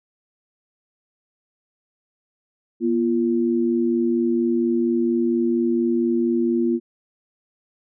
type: tone pair together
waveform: sine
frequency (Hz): 240 / 344.3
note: B3 / F4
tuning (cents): -49 / -25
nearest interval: tritone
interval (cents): 624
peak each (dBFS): -20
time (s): 2.8-6.8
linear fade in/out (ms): 50
effects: none